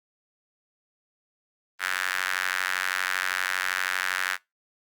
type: tone with high-pass filter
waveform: sawtooth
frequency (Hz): 92.6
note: F#2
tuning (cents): +2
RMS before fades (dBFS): -28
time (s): 1.79-4.38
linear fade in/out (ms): 50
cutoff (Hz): 1600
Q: 3.4
effects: noise-tail reverb RT60 0.2 s tail -22 dB re dry + Opus 24 kbps